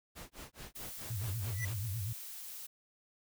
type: noise with tremolo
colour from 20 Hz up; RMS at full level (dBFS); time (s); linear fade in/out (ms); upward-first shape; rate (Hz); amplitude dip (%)
pink; -47; 0.15-1.75; 20; sine; 4.7; 100
type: noise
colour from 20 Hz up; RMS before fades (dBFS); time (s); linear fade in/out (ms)
blue; -46; 0.75-2.67; 10
type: tone with vibrato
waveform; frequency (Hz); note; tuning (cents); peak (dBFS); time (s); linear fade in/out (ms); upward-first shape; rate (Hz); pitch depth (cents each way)
sine; 104.9; G#2; +18; -35; 1.1-2.13; 5; sine; 8.3; 220
type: tone with exponential growth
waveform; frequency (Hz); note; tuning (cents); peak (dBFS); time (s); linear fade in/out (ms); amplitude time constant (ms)
square; 1975.5; B6; 0; -34; 1.5-1.65; 5; 32
effects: none